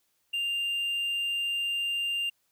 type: tone with hard clipping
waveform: triangle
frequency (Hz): 2794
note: F7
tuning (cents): 0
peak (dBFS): -28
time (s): 0.33-2.3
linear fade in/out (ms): 10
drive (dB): 5
effects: white hiss -73 dBFS RMS until 2.51 s